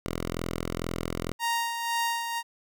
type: tone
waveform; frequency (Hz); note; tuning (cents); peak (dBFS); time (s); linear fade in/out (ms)
5% pulse; 42.2; E1; +41; -19; 0.06-1.32; 0
type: tone with tremolo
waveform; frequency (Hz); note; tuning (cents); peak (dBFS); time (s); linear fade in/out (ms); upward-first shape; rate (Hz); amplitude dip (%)
sawtooth; 932.3; A#5; 0; -21; 1.39-2.43; 50; sine; 2; 50
effects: none